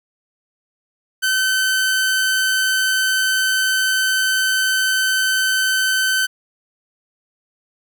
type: tone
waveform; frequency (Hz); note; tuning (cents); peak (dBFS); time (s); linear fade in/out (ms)
sawtooth; 1531; G6; -41; -12; 1.22-6.27; 20
effects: none